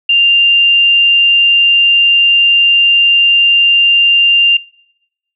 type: tone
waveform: sine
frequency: 2791 Hz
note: F7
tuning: 2 cents flat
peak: -6 dBFS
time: 0.09-4.57 s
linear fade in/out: 5 ms
effects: noise-tail reverb RT60 0.9 s tail -25 dB re dry